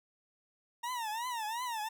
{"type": "tone with vibrato", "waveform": "40% pulse", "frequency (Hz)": 925, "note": "A#5", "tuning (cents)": -14, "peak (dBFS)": -34, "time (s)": [0.83, 1.89], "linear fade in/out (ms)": 10, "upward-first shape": "triangle", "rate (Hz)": 2.8, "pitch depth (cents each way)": 180, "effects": []}